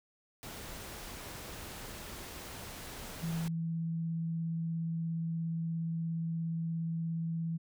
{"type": "noise", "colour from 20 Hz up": "pink", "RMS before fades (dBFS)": -45, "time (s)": [0.43, 3.48], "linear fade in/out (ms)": 0}
{"type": "tone with vibrato", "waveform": "sine", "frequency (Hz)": 164.81, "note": "E3", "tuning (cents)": 0, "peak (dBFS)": -32, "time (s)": [3.22, 7.58], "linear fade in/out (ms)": 20, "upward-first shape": "sine", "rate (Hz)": 17, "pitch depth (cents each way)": 8}
{"effects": []}